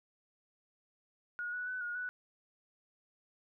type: tone with pitch steps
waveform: sine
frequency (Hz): 1444 / 1474 / 1502 / 1437 / 1482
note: F#6 / F#6 / F#6 / F6 / F#6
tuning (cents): -43 / -7 / +26 / +49 / +2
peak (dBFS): -36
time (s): 1.39-2.09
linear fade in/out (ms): 0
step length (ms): 140
effects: none